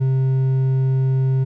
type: tone with hard clipping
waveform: triangle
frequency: 132.1 Hz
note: C3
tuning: 17 cents sharp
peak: -16 dBFS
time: 0-1.45 s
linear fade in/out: 20 ms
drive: 7 dB
effects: none